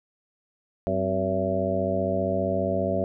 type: harmonic tone with a mistuned harmonic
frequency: 95 Hz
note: F#2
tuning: 46 cents sharp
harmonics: 1 / 2 / 3 / 4 / 5 / 6 / 7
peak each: -32 / -30 / -33 / -32 / -34 / -28 / -28 dBFS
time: 0.87-3.04 s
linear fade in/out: 0 ms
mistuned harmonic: 3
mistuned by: -120 cents
effects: none